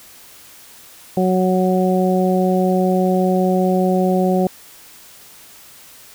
harmonic tone, 185 Hz, F#3, in tune, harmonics 1 / 2 / 3 / 4, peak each -16 / -19 / -21 / -22 dBFS, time 1.17-4.47 s, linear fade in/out 2 ms, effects white hiss -43 dBFS RMS until 6.14 s

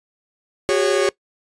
45% pulse chord, F# suspended second, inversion none, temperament equal with one note detuned, 370 / 405.8 / 554.4 Hz, F#4 / G#4 / C#5, 0 / -40 / 0 cents, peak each -20 dBFS, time 0.69-1.09 s, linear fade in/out 0 ms, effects noise-tail reverb RT60 0.1 s tail -21 dB re dry + resampled to 22050 Hz

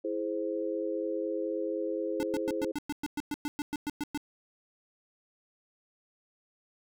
sine chord, E augmented, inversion none, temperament equal with one note detuned, 329.6 / 419.2 / 523.3 Hz, E4 / G#4 / B#4, 0 / +16 / 0 cents, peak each -34 / -35 / -34 dBFS, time 0.04-2.72 s, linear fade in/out 10 ms
square tone bursts, 294 Hz, D4, 2 cents sharp, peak -31 dBFS, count 15, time 2.2-4.175 s, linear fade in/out 0 ms, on 29 ms, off 110 ms
effects none

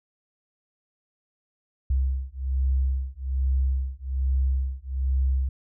sine beating tone pair, 65.41 / 66.61 Hz, C2 / C2, 0 / +32 cents, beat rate 1.2 Hz, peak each -25 dBFS, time 1.9-5.49 s, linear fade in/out 5 ms, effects none

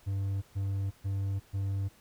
triangle tone bursts, 98 Hz, G2, in tune, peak -27 dBFS, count 4, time 0.06-1.89 s, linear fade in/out 20 ms, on 360 ms, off 130 ms, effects pink hiss -61 dBFS RMS until 2 s

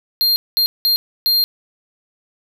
square tone bursts at uneven times, 4200 Hz, C8, 6 cents sharp, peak -13 dBFS, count 4, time 0.21-0.36 / 0.57-0.66 / 0.85-0.96 / 1.26-1.44 s, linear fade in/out 0 ms, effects 8-bit

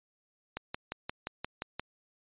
click train, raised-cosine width 0.3 ms, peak -19 dBFS, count 8, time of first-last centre 0.57-1.796 s, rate 5.71 Hz, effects resampled to 8000 Hz

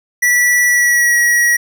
square tone with pitch glide, 1953 to 1912.8 Hz, B6 to A#6, -20 to +44 cents, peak -10 dBFS, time 0.22-1.57 s, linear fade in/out 10 ms, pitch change -36 cents, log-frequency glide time 0.67-1.17 s, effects 8-bit

